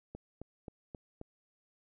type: click train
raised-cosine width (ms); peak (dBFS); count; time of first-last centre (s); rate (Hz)
2; -30; 5; 0.15-1.214; 3.76
effects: none